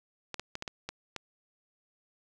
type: clicks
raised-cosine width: 0.2 ms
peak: -19 dBFS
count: 7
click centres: 0.343 / 0.396 / 0.554 / 0.624 / 0.678 / 0.89 / 1.163 s
effects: none